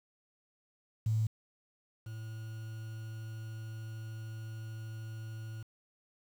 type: tone pair in turn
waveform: sine / triangle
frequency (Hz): 110 / 110.83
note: A2 / A2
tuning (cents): 0 / +13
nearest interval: unison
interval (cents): 13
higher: second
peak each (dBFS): -27 / -38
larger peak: first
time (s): 1.06-1.27 / 2.06-5.63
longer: second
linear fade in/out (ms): 5
effects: 9-bit